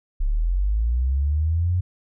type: linear sweep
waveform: sine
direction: up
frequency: 32.7 to 92 Hz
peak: -18 dBFS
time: 0.2-1.81 s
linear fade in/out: 10 ms
effects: none